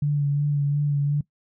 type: tone with vibrato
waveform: sine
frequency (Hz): 144.5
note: D3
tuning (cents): -28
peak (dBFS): -19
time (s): 0.02-1.21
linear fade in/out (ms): 5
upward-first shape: sine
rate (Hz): 2.8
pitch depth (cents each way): 25
effects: noise-tail reverb RT60 0.1 s tail -20 dB re dry